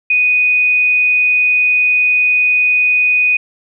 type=tone; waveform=sine; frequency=2485 Hz; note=D#7; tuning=3 cents flat; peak=-9 dBFS; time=0.1-3.37 s; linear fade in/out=5 ms; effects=none